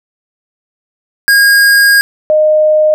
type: tone pair in turn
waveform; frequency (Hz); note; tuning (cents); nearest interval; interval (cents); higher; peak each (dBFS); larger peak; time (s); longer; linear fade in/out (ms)
square / sine; 1629 / 615.3; G#6 / D#5; -34 / -19; octave + perfect fourth; 1685; first; -5; neither; 1.28-2.01 / 2.3-2.94; first; 0
effects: none